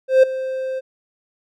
triangle tone with ADSR envelope, 523.3 Hz, C5, in tune, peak -4 dBFS, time 0.08-0.81 s, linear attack 150 ms, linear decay 9 ms, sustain -16 dB, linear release 29 ms, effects none

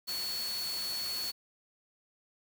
sine tone in noise, 4407 Hz, C#8, 11 cents flat, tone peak -34 dBFS, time 0.07-1.32 s, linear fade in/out 20 ms, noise white, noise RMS -41 dBFS, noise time 0.07-1.32 s, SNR +4 dB, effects none

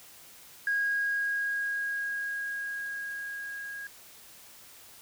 sine tone with level ramp, 1639 Hz, G#6, 23 cents flat, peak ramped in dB -24 to -37 dBFS, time 0.67-3.87 s, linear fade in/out 2 ms, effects tanh soft clip ceiling -20 dBFS + white hiss -52 dBFS RMS until 5.01 s

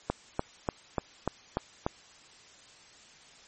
click train, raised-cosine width 1 ms, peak -13 dBFS, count 7, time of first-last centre 0.1-1.865 s, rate 3.4 Hz, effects white hiss -55 dBFS RMS until 3.47 s + MP3 32 kbps

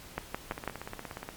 two click trains, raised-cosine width 0.5 ms, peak -16 / -23 dBFS, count 4 / 14, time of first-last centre 0.18-0.677 / 0.52-1.289 s, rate 6.04 / 16.9 Hz, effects pink hiss -49 dBFS RMS until 1.36 s + MP3 96 kbps

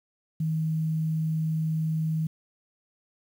sine tone with quantisation, 158.5 Hz, D#3, 32 cents sharp, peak -24 dBFS, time 0.4-2.27 s, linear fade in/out 5 ms, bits 9, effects none

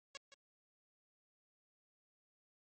5% pulse tone with echo, 554.4 Hz, C#5, in tune, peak -34 dBFS, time 0.15-0.17 s, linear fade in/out 0 ms, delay 170 ms, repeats 1, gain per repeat -11 dB, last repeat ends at 0.34 s, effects MP3 32 kbps

